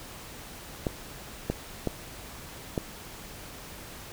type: clicks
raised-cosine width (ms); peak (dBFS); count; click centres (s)
2; -13; 4; 0.868 / 1.5 / 1.873 / 2.778
effects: pink hiss -44 dBFS RMS until 4.12 s